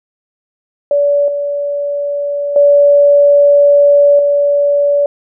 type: tone with level steps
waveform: sine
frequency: 574 Hz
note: D5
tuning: 40 cents flat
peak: -8 / -14 / -4 / -8 dBFS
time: 0.91-5.06 s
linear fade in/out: 2 ms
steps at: 1.28 / 2.56 / 4.19 s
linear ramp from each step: 2 ms
effects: none